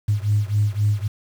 sine beating tone pair, 102.6 / 106.4 Hz, G#2 / G#2, -21 / +42 cents, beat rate 3.8 Hz, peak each -19 / -20 dBFS, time 0.08-1.08 s, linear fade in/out 10 ms, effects tanh soft clip ceiling -10 dBFS + 7-bit

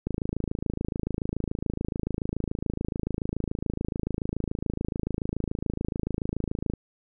click train, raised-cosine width 3 ms, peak -15 dBFS, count 181, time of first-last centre 0.07-6.737 s, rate 27 Hz, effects none

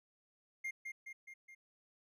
triangle tone with echo, 2118 Hz, C7, 21 cents sharp, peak -36 dBFS, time 0.64-0.71 s, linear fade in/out 10 ms, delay 210 ms, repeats 4, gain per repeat -4 dB, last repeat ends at 1.55 s, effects none

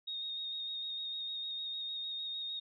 sine tone with vibrato, 3722 Hz, A#7, 3 cents flat, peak -37 dBFS, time 0.07-2.6 s, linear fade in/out 10 ms, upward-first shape square, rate 6.6 Hz, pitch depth 16 cents each way, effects none

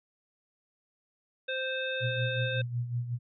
harmonic tone, 522 Hz, C5, 4 cents flat, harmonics 1 / 3 / 5 / 7, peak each -34 / -35 / -38 / -38 dBFS, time 1.48-2.62 s, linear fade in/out 10 ms
sine tone with tremolo, 120.6 Hz, B2, 41 cents flat, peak -27 dBFS, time 2-3.19 s, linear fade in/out 50 ms, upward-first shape sine, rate 5.4 Hz, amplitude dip 65%
effects none

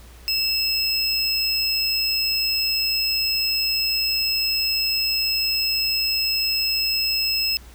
square tone pair together, 2655 / 5147 Hz, E7 / E8, +12 / -42 cents, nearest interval major seventh, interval 1146 cents, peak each -28 / -21 dBFS, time 0.28-7.57 s, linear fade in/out 0 ms, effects added 60 Hz sine -43 dBFS peak until 7.74 s + pink hiss -49 dBFS RMS until 7.74 s

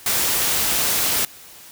white noise, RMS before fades -20 dBFS, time 0.06-1.25 s, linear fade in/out 2 ms, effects white hiss -43 dBFS RMS until 1.71 s

